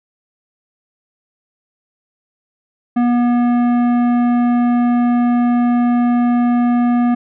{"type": "tone with tanh clipping", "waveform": "sine", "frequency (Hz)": 241.6, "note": "B3", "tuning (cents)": -38, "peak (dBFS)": -13, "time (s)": [2.96, 7.15], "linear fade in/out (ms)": 10, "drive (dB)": 13, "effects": []}